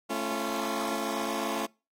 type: chord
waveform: 15% pulse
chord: A augmented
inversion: none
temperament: just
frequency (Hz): 220 / 275 / 343.8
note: A3 / C#4 / E#4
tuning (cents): 0 / -14 / -27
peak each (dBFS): -28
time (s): 0.09-1.67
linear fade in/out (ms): 20
effects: noise-tail reverb RT60 0.3 s tail -25 dB re dry + AAC 48 kbps